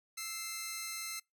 10% pulse tone pair together, 1318.5 / 2093 Hz, E6 / C7, 0 / 0 cents, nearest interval minor sixth, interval 800 cents, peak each -37 / -31 dBFS, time 0.17-1.2 s, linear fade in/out 10 ms, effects noise-tail reverb RT60 0.2 s tail -26 dB re dry

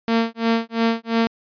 sawtooth tone with tremolo, 228.5 Hz, A#3, 34 cents flat, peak -11 dBFS, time 0.08-1.27 s, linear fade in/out 0 ms, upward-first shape sine, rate 2.9 Hz, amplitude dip 100%, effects resampled to 11025 Hz

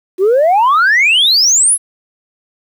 sine exponential sweep, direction up, 356.3 to 11175 Hz, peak -5 dBFS, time 0.18-1.78 s, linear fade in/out 50 ms, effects tanh soft clip ceiling -5 dBFS + 7-bit

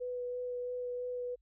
sine tone with vibrato, 493.9 Hz, B4, in tune, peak -35 dBFS, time 0-1.36 s, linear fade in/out 20 ms, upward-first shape sine, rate 3 Hz, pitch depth 10 cents each way, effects added 50 Hz sine -68 dBFS peak until 1.41 s

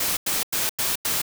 white noise bursts, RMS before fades -24 dBFS, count 5, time 0-1.218 s, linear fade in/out 5 ms, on 170 ms, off 92 ms, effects none

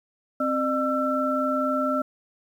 sine tone cluster, 263.1 / 605 / 1338 Hz, C4 / D#5 / E6, +10 / -49 / +25 cents, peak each -26 dBFS, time 0.4-2.02 s, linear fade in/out 5 ms, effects 9-bit

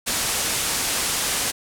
white low-pass noise, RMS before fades -24 dBFS, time 0.06-1.52 s, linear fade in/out 20 ms, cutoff 11000 Hz, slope 24 dB/octave, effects none

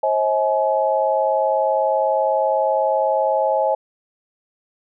sine tone cluster, 536 / 636 / 848 Hz, C5 / D#5 / G#5, +42 / +38 / +36 cents, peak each -20 dBFS, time 0.03-3.75 s, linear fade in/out 5 ms, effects none

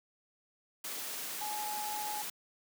sine tone in noise, 843 Hz, G#5, 26 cents sharp, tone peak -37 dBFS, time 1.41-2.22 s, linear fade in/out 5 ms, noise white, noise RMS -40 dBFS, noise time 0.84-2.3 s, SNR 0 dB, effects high-pass 200 Hz 12 dB/octave

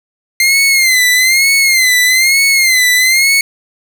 sawtooth tone with vibrato, 2093 Hz, C7, in tune, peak -4 dBFS, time 0.4-3.41 s, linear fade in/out 2 ms, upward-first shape sine, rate 1.1 Hz, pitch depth 94 cents each way, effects 7-bit

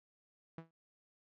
sawtooth tone with exponential decay, 163.9 Hz, E3, 10 cents flat, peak -38 dBFS, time 0.58-0.71 s, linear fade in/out 2 ms, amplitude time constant 27 ms, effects low-pass 2000 Hz 12 dB/octave

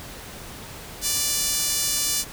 sawtooth tone with high-pass filter, 587.3 Hz, D5, in tune, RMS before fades -24 dBFS, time 1.01-2.25 s, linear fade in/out 50 ms, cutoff 5600 Hz, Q 1, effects pink hiss -39 dBFS RMS until 2.32 s

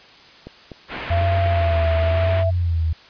click train, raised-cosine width 2 ms, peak -21 dBFS, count 6, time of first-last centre 0.47-1.708 s, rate 4.04 Hz
white low-pass noise, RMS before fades -31 dBFS, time 0.88-2.45 s, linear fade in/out 50 ms, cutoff 2700 Hz, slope 24 dB/octave
sine tone with pitch glide, 681 to 661.6 Hz, F5 to E5, -44 to +6 cents, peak -20 dBFS, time 1.1-2.51 s, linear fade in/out 20 ms, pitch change -50 cents, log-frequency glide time 1.56-1.95 s
sine tone with vibrato, 85.5 Hz, F2, 36 cents flat, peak -17 dBFS, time 1.1-2.93 s, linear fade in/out 5 ms, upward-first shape sine, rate 0.96 Hz, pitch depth 110 cents each way
effects white hiss -46 dBFS RMS until 3.09 s + resampled to 11025 Hz

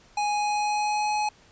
square tone with pitch glide, 830.6 to 842.7 Hz, G#5 to G#5, 0 to +25 cents, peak -24 dBFS, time 0.17-1.29 s, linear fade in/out 5 ms, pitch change +25 cents, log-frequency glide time 0.29-1.1 s, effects pink hiss -56 dBFS RMS until 1.51 s + resampled to 16000 Hz

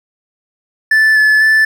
triangle tone with vibrato, 1741 Hz, A6, 19 cents flat, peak -5 dBFS, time 0.91-1.65 s, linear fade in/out 5 ms, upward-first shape square, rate 2 Hz, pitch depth 13 cents each way, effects none

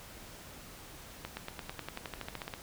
accelerating click train, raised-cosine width 0.3 ms, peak -22 dBFS, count 16, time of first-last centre 1.25-2.538 s, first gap 120 ms, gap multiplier 0.95, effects pink hiss -50 dBFS RMS until 2.62 s

